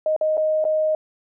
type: tone with dropouts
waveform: sine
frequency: 622.3 Hz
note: D#5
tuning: in tune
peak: -17 dBFS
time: 0.06-0.95 s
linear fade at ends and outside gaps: 2 ms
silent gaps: 0.164-0.211 / 0.371-0.377 / 0.642-0.651 s
effects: none